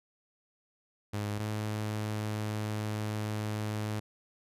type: tone pair in turn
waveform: sawtooth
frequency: 103.83 / 106.63 Hz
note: G#2 / G#2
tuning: 0 / +46 cents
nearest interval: unison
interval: 46 cents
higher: second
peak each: -28 dBFS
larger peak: neither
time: 1.13-1.39 / 1.39-4 s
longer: second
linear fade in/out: 10 ms
effects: resampled to 32000 Hz